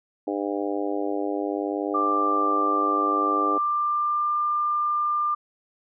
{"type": "harmonic tone", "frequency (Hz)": 100.7, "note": "G2", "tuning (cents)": 47, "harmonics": [3, 4, 5, 6, 7, 8], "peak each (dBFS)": [-28, -30, -32, -34, -35, -36], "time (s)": [0.27, 3.58], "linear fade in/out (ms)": 5}
{"type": "tone with pitch glide", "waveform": "sine", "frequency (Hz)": [1182, 1195.7], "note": ["D6", "D6"], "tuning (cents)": [11, 31], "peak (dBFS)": -21, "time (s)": [1.94, 5.35], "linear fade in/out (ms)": 10, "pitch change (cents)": 20, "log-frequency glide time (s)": [3.41, 4.39]}
{"effects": []}